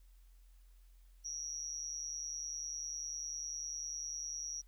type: tone with amplitude modulation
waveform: sine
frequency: 5730 Hz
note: F8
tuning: 44 cents sharp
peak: -35 dBFS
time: 1.24-4.62 s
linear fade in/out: 20 ms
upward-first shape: sine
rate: 150 Hz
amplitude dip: 100%
effects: added 43 Hz sine -58 dBFS peak until 4.67 s + white hiss -75 dBFS RMS until 4.67 s